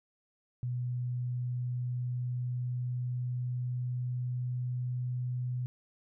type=tone with pitch glide; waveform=sine; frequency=123.5 to 124.72 Hz; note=B2 to B2; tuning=0 to +17 cents; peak=-31 dBFS; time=0.63-5.66 s; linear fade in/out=0 ms; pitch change=+17 cents; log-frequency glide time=0.97-5.54 s; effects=none